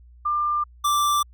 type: tone pair in turn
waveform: sine / square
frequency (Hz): 1194 / 1173.5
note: D6 / D6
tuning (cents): +28 / -2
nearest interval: unison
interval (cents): 30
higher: first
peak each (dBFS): -20 / -19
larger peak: second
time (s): 0.25-0.64 / 0.84-1.23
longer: neither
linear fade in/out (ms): 10
effects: added 60 Hz sine -46 dBFS peak until 1.33 s